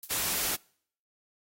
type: noise with exponential decay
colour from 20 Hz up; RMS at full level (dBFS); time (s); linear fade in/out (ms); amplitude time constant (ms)
violet; -36; 0.03-0.18; 2; 31
type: noise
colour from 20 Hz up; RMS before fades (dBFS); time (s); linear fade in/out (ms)
white; -30; 0.1-0.56; 10
effects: noise-tail reverb RT60 0.6 s tail -26 dB re dry + AAC 48 kbps